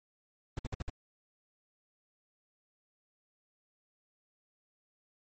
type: noise bursts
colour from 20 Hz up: brown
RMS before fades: -35 dBFS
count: 5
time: 0.57-0.898 s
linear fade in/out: 2 ms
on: 20 ms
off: 57 ms
effects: MP3 32 kbps